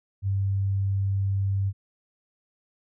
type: tone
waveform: sine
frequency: 98 Hz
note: G2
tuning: in tune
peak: -22 dBFS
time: 0.22-1.73 s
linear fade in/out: 50 ms
effects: none